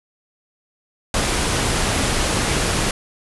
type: low-pass noise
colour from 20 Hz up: pink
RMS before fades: -20 dBFS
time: 1.14-2.91 s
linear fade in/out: 2 ms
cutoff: 11000 Hz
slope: 96 dB/octave
effects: none